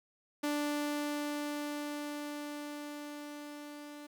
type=tone with level ramp; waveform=sawtooth; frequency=293.7 Hz; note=D4; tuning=in tune; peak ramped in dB=-27 to -42 dBFS; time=0.43-4.07 s; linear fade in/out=10 ms; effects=11-bit

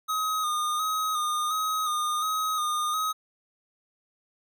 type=tone with vibrato; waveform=square; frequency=1243 Hz; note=D#6; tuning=2 cents flat; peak=-26 dBFS; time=0.08-3.13 s; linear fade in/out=20 ms; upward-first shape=square; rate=1.4 Hz; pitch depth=32 cents each way; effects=none

